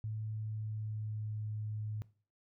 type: tone with pitch glide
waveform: sine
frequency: 108.7 to 107.02 Hz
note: A2 to A2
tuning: -21 to -48 cents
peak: -36 dBFS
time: 0.04-2.02 s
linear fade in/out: 0 ms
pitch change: -27 cents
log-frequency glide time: 0.23-1.42 s
effects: noise-tail reverb RT60 0.4 s tail -19 dB re dry